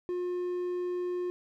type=tone; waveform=triangle; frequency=357.4 Hz; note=F4; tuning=40 cents sharp; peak=-28 dBFS; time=0.09-1.3 s; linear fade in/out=0 ms; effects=none